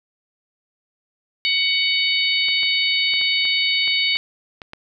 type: harmonic tone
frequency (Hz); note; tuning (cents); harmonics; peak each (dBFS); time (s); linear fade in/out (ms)
746; F#5; +14; 3 / 4 / 5 / 6; -21 / -22 / -23 / -24; 1.45-4.17; 0
type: clicks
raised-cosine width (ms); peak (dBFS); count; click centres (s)
0.3; -19; 9; 2.485 / 2.632 / 3.137 / 3.214 / 3.453 / 3.877 / 4.156 / 4.618 / 4.734
effects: none